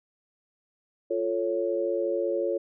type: chord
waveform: sine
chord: F augmented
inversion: none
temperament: equal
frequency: 349.2 / 440 / 554.4 Hz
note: F4 / A4 / C#5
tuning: 0 / 0 / 0 cents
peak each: -29 / -30 / -28 dBFS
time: 1.1-2.58 s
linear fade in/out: 10 ms
effects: none